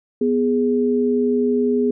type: tone pair together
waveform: sine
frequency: 246.9 / 415.2 Hz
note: B3 / G#4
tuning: 0 / 0 cents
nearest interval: major sixth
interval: 900 cents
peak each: -18 dBFS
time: 0.21-1.91 s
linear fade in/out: 5 ms
effects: none